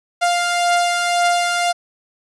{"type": "beating tone pair", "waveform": "sawtooth", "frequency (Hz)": [698.5, 700.4], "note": ["F5", "F5"], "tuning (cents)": [0, 5], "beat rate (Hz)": 1.9, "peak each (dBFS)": [-19, -12], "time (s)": [0.21, 1.73], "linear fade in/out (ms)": 20, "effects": ["resampled to 24000 Hz"]}